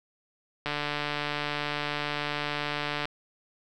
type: click train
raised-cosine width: 0.3 ms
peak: -14 dBFS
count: 353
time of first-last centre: 0.66-3.055 s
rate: 147 Hz
effects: none